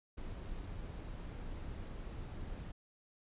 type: noise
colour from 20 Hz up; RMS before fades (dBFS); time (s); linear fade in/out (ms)
brown; -44; 0.17-2.72; 10
effects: resampled to 8000 Hz